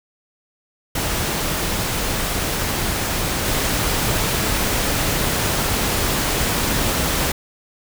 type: noise with level steps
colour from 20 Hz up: pink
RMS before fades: -22 / -20 dBFS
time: 0.95-7.32 s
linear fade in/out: 5 ms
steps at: 3.45 s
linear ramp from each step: 10 ms
effects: none